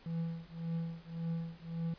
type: tone with tremolo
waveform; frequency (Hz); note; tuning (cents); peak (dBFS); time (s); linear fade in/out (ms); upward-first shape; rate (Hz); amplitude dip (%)
triangle; 165.9; E3; +11; -30; 0.06-1.94; 2; triangle; 1.8; 100
effects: pink hiss -60 dBFS RMS until 1.98 s + resampled to 11025 Hz